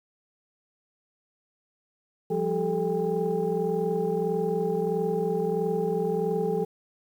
sine tone cluster, 173.7 / 196.6 / 395.7 / 437.3 / 800 Hz, F3 / G3 / G4 / A4 / G5, -9 / +5 / +16 / -11 / +35 cents, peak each -30 / -35 / -30 / -26 / -35 dBFS, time 2.3-6.65 s, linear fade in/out 10 ms, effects tanh soft clip ceiling -14 dBFS + 9-bit

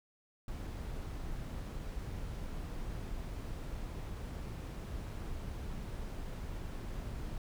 brown noise, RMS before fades -41 dBFS, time 0.48-7.38 s, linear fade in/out 2 ms, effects none

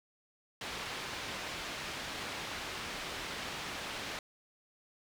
white low-pass noise, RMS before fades -41 dBFS, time 0.61-4.19 s, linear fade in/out 2 ms, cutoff 3400 Hz, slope 12 dB/octave, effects none

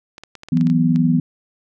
clicks, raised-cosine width 0.2 ms, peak -19 dBFS, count 10, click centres 0.181 / 0.236 / 0.353 / 0.434 / 0.486 / 0.572 / 0.611 / 0.67 / 0.7 / 0.96 s
sine chord, E suspended second, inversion none, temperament just, 164.81 / 185.42 / 247.2 Hz, E3 / F#3 / B3, 0 / +4 / +2 cents, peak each -16 / -21 / -16 dBFS, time 0.52-1.2 s, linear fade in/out 5 ms
effects none

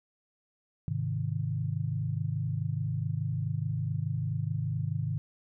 sine chord, Ab major, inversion none, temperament equal, 103.83 / 130.81 / 155.56 Hz, Ab2 / C3 / Eb3, 0 / 0 / 0 cents, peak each -33 dBFS, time 0.88-5.18 s, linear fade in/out 0 ms, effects none

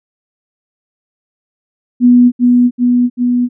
sine tone with echo, 245 Hz, B3, 14 cents flat, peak -3 dBFS, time 2-2.32 s, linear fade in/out 50 ms, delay 390 ms, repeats 3, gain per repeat -2 dB, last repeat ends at 3.49 s, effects none

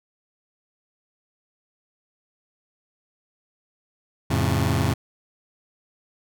sawtooth chord, F augmented, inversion none, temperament just, 87.31 / 109.13 / 136.42 Hz, F2 / A2 / C#3, 0 / -14 / -27 cents, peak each -20 dBFS, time 4.3-4.94 s, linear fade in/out 10 ms, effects none

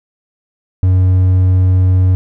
triangle tone, 92.5 Hz, F#2, in tune, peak -5 dBFS, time 0.83-2.15 s, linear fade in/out 0 ms, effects none

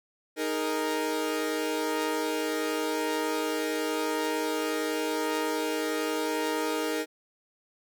sawtooth chord, D# suspended fourth, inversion none, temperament equal, 311.1 / 415.3 / 466.2 Hz, D#4 / G#4 / A#4, 0 / 0 / 0 cents, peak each -27 / -31 / -27 dBFS, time 0.36-7.06 s, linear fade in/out 50 ms, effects none

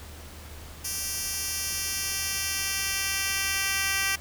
10% pulse tone with high-pass filter sweep, 390 Hz, G4, 9 cents flat, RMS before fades -29 dBFS, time 0.84-4.16 s, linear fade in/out 10 ms, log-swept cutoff 6100 to 2200 Hz, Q 0.85, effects added 76 Hz sine -44 dBFS peak until 4.2 s + pink hiss -46 dBFS RMS until 4.2 s

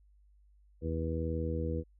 harmonic tone, 81 Hz, E2, 30 cents flat, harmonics 1 / 2 / 3 / 4 / 5 / 6, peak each -34 / -39 / -41 / -40 / -45 / -38 dBFS, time 0.81-1.84 s, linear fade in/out 50 ms, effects added 50 Hz sine -60 dBFS peak until 1.99 s

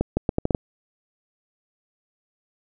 accelerating click train, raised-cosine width 2 ms, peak -7 dBFS, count 7, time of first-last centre 0.01-0.548 s, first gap 160 ms, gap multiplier 0.76, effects none

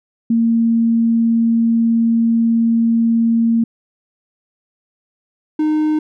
sine / triangle tone pair in turn, 229.6 / 307.4 Hz, A#3 / D#4, -26 / -21 cents, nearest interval perfect fourth, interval 505 cents, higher second, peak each -11 dBFS, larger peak neither, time 0.3-3.64 / 5.59-5.99 s, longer first, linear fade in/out 5 ms, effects none

